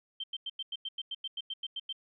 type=tone bursts; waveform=sine; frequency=3134 Hz; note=G7; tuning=1 cent flat; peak=-34 dBFS; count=14; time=0.2-1.927 s; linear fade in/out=5 ms; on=37 ms; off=93 ms; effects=none

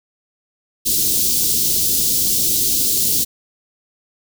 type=band-stop noise; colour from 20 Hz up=white; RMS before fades=-17 dBFS; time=0.85-3.25 s; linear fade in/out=20 ms; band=400 to 3900 Hz; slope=24 dB/octave; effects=none

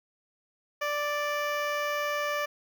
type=tone with notch filter; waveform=15% pulse; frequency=587 Hz; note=D5; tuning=1 cent flat; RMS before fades=-30 dBFS; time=0.81-2.46 s; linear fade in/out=10 ms; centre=9100 Hz; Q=0.6; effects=10-bit

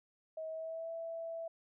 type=tone with pitch glide; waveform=sine; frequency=637 to 661 Hz; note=D#5 to E5; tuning=+41 to +5 cents; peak=-39 dBFS; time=0.37-1.48 s; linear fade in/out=5 ms; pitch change=+64 cents; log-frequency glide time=0.47-0.91 s; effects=none

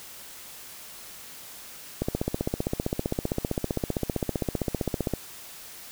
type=click train; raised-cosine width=2 ms; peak=-12 dBFS; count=49; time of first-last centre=2.02-5.137 s; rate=15.4 Hz; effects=white hiss -44 dBFS RMS until 5.91 s

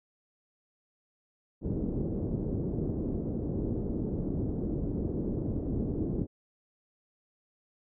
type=low-pass noise; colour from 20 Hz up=white; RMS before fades=-32 dBFS; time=1.61-6.27 s; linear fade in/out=50 ms; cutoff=360 Hz; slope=24 dB/octave; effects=none

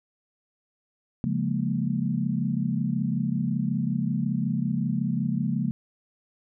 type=chord; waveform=sine; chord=Bb minor seventh; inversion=first; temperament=equal; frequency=138.59 / 174.61 / 207.7 / 233.1 Hz; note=Db3 / F3 / Ab3 / Bb3; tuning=0 / 0 / 0 / 0 cents; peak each=-29 dBFS; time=1.24-5.71 s; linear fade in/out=0 ms; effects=none

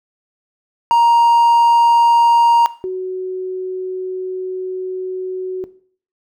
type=tone pair in turn; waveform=triangle / sine; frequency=937 / 371.8 Hz; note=A#5 / F#4; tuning=+9 / +8 cents; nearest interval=octave + major third; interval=1601 cents; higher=first; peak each=-7 / -19 dBFS; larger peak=first; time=0.91-2.66 / 2.84-5.64 s; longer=second; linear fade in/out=0 ms; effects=noise-tail reverb RT60 0.5 s tail -17 dB re dry

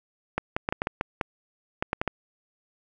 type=clicks; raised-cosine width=0.5 ms; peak=-10 dBFS; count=12; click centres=0.38 / 0.565 / 0.689 / 0.725 / 0.819 / 0.871 / 1.011 / 1.212 / 1.825 / 1.931 / 2.015 / 2.077 s; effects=none

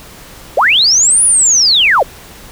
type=linear two-way sweep; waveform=sine; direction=up then down; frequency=436 to 9990 to 436 Hz; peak=-6 dBFS; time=0.57-2.03 s; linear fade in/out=5 ms; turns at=1.24 s; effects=pink hiss -35 dBFS RMS until 2.51 s

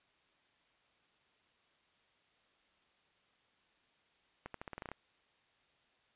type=accelerating click train; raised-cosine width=0.5 ms; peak=-28 dBFS; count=10; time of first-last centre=4.46-4.916 s; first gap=83 ms; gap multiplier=0.87; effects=white hiss -72 dBFS RMS until 6.15 s + resampled to 8000 Hz

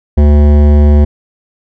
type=tone with hard clipping; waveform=sine; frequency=73.42 Hz; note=D2; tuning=in tune; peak=-5 dBFS; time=0.17-1.05 s; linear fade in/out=10 ms; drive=15 dB; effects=none

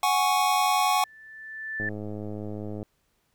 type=chord; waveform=square; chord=F# suspended second; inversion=none; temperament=equal; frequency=740 / 830.6 / 1108.7 Hz; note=F#5 / G#5 / C#6; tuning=0 / 0 / 0 cents; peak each=-26 dBFS; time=0.03-1.04 s; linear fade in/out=2 ms
type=tone with exponential growth; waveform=sine; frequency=1760 Hz; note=A6; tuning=in tune; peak=-26 dBFS; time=0.51-1.89 s; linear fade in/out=2 ms; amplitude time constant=300 ms
type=click train; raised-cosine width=2 ms; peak=-23 dBFS; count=109; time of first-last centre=1.8-2.829 s; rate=105 Hz
effects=pink hiss -71 dBFS RMS until 3.34 s

